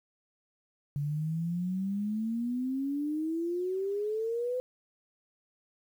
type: exponential sweep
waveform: sine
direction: up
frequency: 141.5 to 509 Hz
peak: -29 dBFS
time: 0.96-4.6 s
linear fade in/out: 0 ms
effects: 10-bit